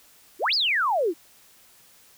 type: exponential two-way sweep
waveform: sine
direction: up then down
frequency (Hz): 300 to 5274 to 300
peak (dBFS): -20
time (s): 0.39-1.14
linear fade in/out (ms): 50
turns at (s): 0.54
effects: white hiss -55 dBFS RMS until 2.17 s